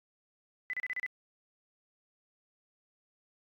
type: tone bursts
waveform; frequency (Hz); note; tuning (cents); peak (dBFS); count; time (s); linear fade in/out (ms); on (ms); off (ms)
sine; 2003; B6; +24; -32; 6; 0.7-1.063; 0; 33; 33
effects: AAC 48 kbps